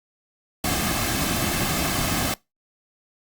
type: noise with comb filter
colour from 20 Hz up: pink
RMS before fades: -24 dBFS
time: 0.64-2.34 s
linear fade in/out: 2 ms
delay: 2.1 ms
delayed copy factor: -0.55
effects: noise-tail reverb RT60 0.2 s tail -23 dB re dry + Opus 48 kbps